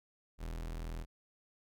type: tone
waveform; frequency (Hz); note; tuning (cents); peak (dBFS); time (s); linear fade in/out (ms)
40% pulse; 41; E1; -9; -38; 0.38-1.06; 50
effects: none